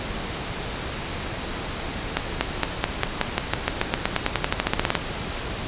accelerating click train, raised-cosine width 0.3 ms, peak -3 dBFS, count 24, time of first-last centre 2.17-4.953 s, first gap 240 ms, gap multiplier 0.93, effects pink hiss -30 dBFS RMS until 5.67 s + resampled to 8000 Hz

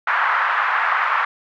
white band-pass noise, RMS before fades -19 dBFS, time 0.07-1.25 s, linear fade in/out 5 ms, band 970 to 1600 Hz, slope 24 dB/octave, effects none

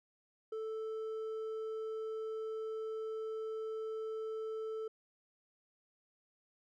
sine tone with hard clipping, 440 Hz, A4, in tune, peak -39 dBFS, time 0.52-4.88 s, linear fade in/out 5 ms, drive 4 dB, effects none

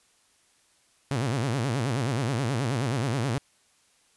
sawtooth tone with vibrato, 125.9 Hz, B2, 34 cents sharp, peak -21 dBFS, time 1.11-3.38 s, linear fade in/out 0 ms, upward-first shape sine, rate 9.4 Hz, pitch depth 230 cents each way, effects white hiss -64 dBFS RMS until 4.16 s + resampled to 24000 Hz

